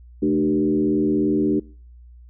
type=tone with frequency modulation; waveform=sine; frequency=299.9 Hz; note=D4; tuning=36 cents sharp; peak=-16 dBFS; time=0.22-1.6 s; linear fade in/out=10 ms; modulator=83.1 Hz; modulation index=1.1; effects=noise-tail reverb RT60 0.5 s tail -26 dB re dry + added 60 Hz sine -42 dBFS peak until 2.29 s